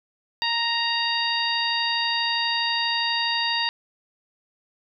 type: harmonic tone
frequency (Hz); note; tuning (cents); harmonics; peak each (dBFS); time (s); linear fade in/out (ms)
932.3; A#5; 0; 1 / 2 / 3 / 4 / 5; -28 / -28 / -28 / -28 / -28; 0.42-3.69; 0
effects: none